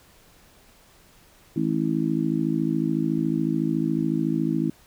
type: harmonic tone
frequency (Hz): 53.9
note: A1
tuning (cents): -35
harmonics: 3 / 4 / 5 / 6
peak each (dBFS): -27 / -28 / -26 / -26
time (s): 1.56-4.7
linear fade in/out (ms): 5
effects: pink hiss -55 dBFS RMS until 4.86 s